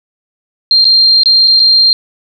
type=tone with dropouts; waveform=sine; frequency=4186 Hz; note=C8; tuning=in tune; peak=-4 dBFS; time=0.71-1.93 s; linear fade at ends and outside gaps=1 ms; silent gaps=0.844-0.852 / 1.234-1.258 / 1.475-1.479 / 1.595-1.6 s; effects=none